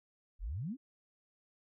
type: exponential sweep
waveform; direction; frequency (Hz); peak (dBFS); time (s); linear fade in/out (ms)
sine; up; 36.71 to 297.3; -36; 0.39-0.77; 50
effects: none